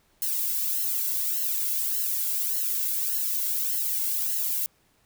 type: noise with flanger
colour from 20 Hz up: violet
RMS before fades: -27 dBFS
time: 0.22-4.66 s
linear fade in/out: 0 ms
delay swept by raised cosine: 0.83 to 1.68 ms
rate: 1.7 Hz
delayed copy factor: -0.8
effects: pink hiss -65 dBFS RMS until 5.05 s